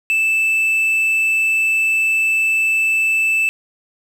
triangle tone with quantisation, 2637 Hz, E7, in tune, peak -12 dBFS, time 0.1-3.49 s, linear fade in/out 0 ms, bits 7, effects none

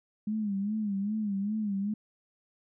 sine tone with vibrato, 206.3 Hz, G#3, 11 cents flat, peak -28 dBFS, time 0.27-1.94 s, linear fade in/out 5 ms, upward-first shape sine, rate 2.5 Hz, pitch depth 99 cents each way, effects none

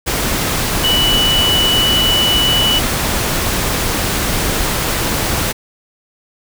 sine tone in noise, 2960 Hz, F#7, in tune, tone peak -12 dBFS, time 0.83-2.8 s, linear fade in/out 20 ms, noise pink, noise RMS -17 dBFS, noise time 0.06-5.53 s, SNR +2 dB, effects none

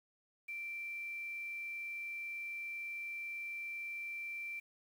sine tone with quantisation, 2349 Hz, D7, in tune, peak -40 dBFS, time 0.48-4.6 s, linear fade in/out 10 ms, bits 10, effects none

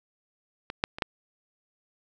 clicks, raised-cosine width 0.3 ms, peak -18 / -7 / -21 / -9 dBFS, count 4, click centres 0.701 / 0.839 / 0.985 / 1.022 s, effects none

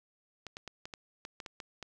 clicks, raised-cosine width 0.2 ms, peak -25 dBFS, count 10, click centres 0.467 / 0.569 / 0.677 / 0.855 / 0.938 / 1.251 / 1.402 / 1.462 / 1.602 / 1.827 s, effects none

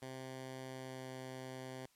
10% pulse tone with pitch glide, 130.81 to 129.98 Hz, C3 to C3, 0 to -11 cents, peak -37 dBFS, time 0.02-1.86 s, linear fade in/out 2 ms, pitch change -11 cents, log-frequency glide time 0.68-1.1 s, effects white hiss -72 dBFS RMS until 1.95 s + low-pass 12000 Hz 12 dB/octave

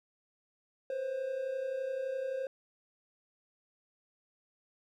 triangle tone pair together, 500.3 / 532 Hz, B4 / C5, +22 / +29 cents, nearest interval minor second, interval 107 cents, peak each -39 / -32 dBFS, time 0.9-2.47 s, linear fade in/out 2 ms, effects none

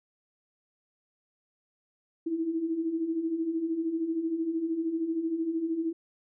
sine beating tone pair, 316.2 / 329.2 Hz, D#4 / E4, +28 / -2 cents, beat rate 13 Hz, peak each -35 / -28 dBFS, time 2.26-5.93 s, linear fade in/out 10 ms, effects none

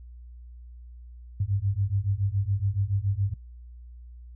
sine beating tone pair, 95.9 / 103 Hz, G2 / G#2, -37 / -14 cents, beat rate 7.1 Hz, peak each -27 dBFS, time 1.4-3.34 s, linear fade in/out 5 ms, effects noise-tail reverb RT60 0.1 s tail -18 dB re dry + added 60 Hz sine -42 dBFS peak until 4.35 s

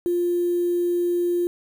sine tone with quantisation, 350 Hz, F4, 4 cents sharp, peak -19 dBFS, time 0.06-1.47 s, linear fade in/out 0 ms, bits 7, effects none

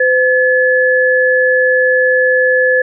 sine tone pair together, 510 / 1715.4 Hz, C5 / A6, -44 / -44 cents, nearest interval octave + major sixth, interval 2100 cents, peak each -11 dBFS, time 0-2.82 s, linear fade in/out 5 ms, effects none

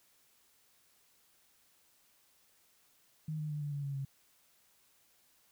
sine tone with pitch steps, 155.56 / 152.27 / 149.05 / 145.9 / 142.81 / 139.79 / 136.84 Hz, D#3 / D#3 / D3 / D3 / D3 / C#3 / C#3, 0 / -37 / +26 / -11 / -48 / +15 / -22 cents, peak -35 dBFS, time 3.28-4.05 s, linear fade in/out 5 ms, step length 110 ms, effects white hiss -69 dBFS RMS until 5.51 s

